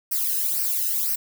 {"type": "noise with flanger", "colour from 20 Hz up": "violet", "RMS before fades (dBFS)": -24, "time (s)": [0.11, 1.16], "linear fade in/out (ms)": 10, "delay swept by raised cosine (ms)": [0.28, 0.9], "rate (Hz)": 2, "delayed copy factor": -0.85, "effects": []}